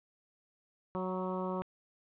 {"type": "harmonic tone with a mistuned harmonic", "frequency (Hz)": 185, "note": "F#3", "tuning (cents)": 0, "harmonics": [1, 2, 3, 4, 5, 6, 7], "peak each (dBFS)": [-37, -39, -40, -47, -42, -43, -49], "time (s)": [0.95, 1.62], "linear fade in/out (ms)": 0, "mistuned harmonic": 5, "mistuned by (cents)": 17, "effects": ["resampled to 8000 Hz", "11-bit"]}